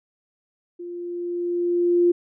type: tone with level ramp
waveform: sine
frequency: 349.2 Hz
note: F4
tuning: in tune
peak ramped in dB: -32 to -13 dBFS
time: 0.79-2.12 s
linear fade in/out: 10 ms
effects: none

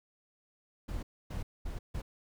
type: noise bursts at uneven times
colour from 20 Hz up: brown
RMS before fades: -37 dBFS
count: 4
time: 0.88-1.03 / 1.3-1.43 / 1.65-1.79 / 1.94-2.02 s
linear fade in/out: 10 ms
effects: none

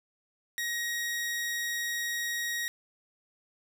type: tone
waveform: sawtooth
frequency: 1888 Hz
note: A#6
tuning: 22 cents sharp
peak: -27 dBFS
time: 0.58-2.68 s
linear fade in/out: 0 ms
effects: none

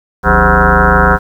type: tone with frequency modulation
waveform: sine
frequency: 741 Hz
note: F#5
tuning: 2 cents sharp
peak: -5 dBFS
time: 0.23-1.19 s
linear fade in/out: 50 ms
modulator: 112 Hz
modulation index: 7.3
effects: 7-bit

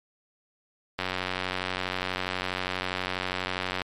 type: click train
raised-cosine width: 0.3 ms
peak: -12 dBFS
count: 262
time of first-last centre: 0.99-3.818 s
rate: 92.3 Hz
effects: MP3 96 kbps

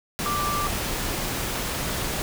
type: tone in noise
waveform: sine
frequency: 1174.7 Hz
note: D6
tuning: in tune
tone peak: -25 dBFS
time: 0.26-0.67 s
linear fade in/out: 0 ms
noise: pink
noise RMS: -28 dBFS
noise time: 0.19-2.22 s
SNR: 0 dB
effects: none

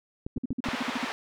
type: clicks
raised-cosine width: 3 ms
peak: -20 dBFS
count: 4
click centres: 0.265 / 0.375 / 0.506 / 0.687 s
type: tone bursts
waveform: sine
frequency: 250 Hz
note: B3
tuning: 21 cents sharp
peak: -26 dBFS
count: 10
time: 0.36-1.049 s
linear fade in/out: 5 ms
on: 23 ms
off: 51 ms
type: band-pass noise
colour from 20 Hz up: pink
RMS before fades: -34 dBFS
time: 0.64-1.12 s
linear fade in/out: 0 ms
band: 710 to 3000 Hz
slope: 12 dB/octave
effects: none

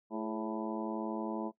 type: harmonic tone with a mistuned harmonic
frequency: 110 Hz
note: A2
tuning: in tune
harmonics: 2 / 3 / 4 / 5 / 6 / 7 / 8 / 9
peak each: -38 / -39 / -44 / -45 / -43 / -49 / -45 / -46 dBFS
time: 0.1-1.52 s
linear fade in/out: 50 ms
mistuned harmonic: 4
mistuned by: -71 cents
effects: noise-tail reverb RT60 0.1 s tail -20 dB re dry

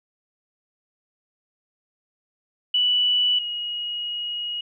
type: tone pair in turn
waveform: sine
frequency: 2960 / 2892 Hz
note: F#7 / F#7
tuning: 0 / -40 cents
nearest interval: unison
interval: 40 cents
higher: first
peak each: -17 / -26 dBFS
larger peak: first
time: 2.74-3.39 / 3.39-4.61 s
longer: second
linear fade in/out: 5 ms
effects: none

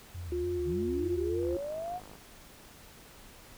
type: tone with vibrato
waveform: sine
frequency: 81.3 Hz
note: E2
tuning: 23 cents flat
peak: -37 dBFS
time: 0.14-1.56 s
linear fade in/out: 10 ms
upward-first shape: square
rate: 3.4 Hz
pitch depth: 130 cents each way
type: tone with pitch glide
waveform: sine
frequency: 354.1 to 349.2 Hz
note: F4 to F4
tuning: +24 to 0 cents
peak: -30 dBFS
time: 0.32-1.57 s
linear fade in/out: 2 ms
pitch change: -24 cents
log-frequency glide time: 0.92-1.4 s
type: linear sweep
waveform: sine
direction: up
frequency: 135.7 to 743 Hz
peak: -34 dBFS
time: 0.64-2.01 s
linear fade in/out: 50 ms
type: click train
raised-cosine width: 1 ms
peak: -36 dBFS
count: 38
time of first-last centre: 1.43-2.154 s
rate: 51.1 Hz
effects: pink hiss -53 dBFS RMS until 3.57 s

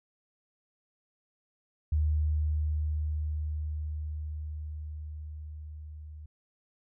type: tone with level ramp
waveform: sine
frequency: 76.3 Hz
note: D#2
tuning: 33 cents flat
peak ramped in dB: -23 to -42 dBFS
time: 1.92-6.26 s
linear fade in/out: 5 ms
effects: none

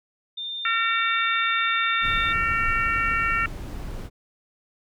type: tone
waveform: sine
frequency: 3608 Hz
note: A7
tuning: 43 cents sharp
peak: -29 dBFS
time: 0.37-2.33 s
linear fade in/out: 10 ms
type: harmonic tone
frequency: 455.9 Hz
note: A#4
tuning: 39 cents flat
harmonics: 3 / 4 / 5 / 6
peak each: -24 / -26 / -28 / -30 dBFS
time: 0.65-3.46 s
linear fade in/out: 2 ms
type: noise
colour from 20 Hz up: brown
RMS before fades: -32 dBFS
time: 2.01-4.1 s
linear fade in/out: 50 ms
effects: none

